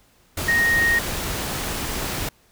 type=tone in noise; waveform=sine; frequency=1864 Hz; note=A#6; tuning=1 cent flat; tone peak=-16 dBFS; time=0.48-0.99 s; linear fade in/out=5 ms; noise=pink; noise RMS=-27 dBFS; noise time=0.37-2.29 s; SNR=+8 dB; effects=pink hiss -58 dBFS RMS until 2.51 s